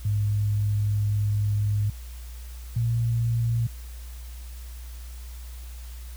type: tone pair in turn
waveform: sine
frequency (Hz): 103.83 / 116.55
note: G#2 / A#2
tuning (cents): 0 / 0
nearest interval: major second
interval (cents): 200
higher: second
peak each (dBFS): -21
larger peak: neither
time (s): 0.05-1.9 / 2.76-3.67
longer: first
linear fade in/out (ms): 5
effects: added 60 Hz sine -36 dBFS peak until 6.16 s + white hiss -50 dBFS RMS until 6.16 s